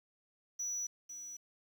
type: tone with echo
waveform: sine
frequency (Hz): 5900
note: F#8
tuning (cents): -6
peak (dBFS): -33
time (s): 0.59-0.87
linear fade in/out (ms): 10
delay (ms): 500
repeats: 1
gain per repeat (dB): -10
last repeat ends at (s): 1.37
effects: tanh soft clip ceiling -34 dBFS + 10-bit